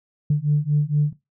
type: beating tone pair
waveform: sine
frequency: 145.8 / 150.1 Hz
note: D3 / D3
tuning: -12 / +38 cents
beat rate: 4.3 Hz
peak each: -19 dBFS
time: 0.3-1.13 s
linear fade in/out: 5 ms
effects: noise-tail reverb RT60 0.2 s tail -17 dB re dry + tanh soft clip ceiling -10 dBFS